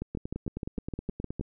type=two click trains; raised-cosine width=3 ms; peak=-20 / -21 dBFS; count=10 / 13; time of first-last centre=0.02-1.396 / 0.15-1.411 s; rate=6.54 / 9.52 Hz; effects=none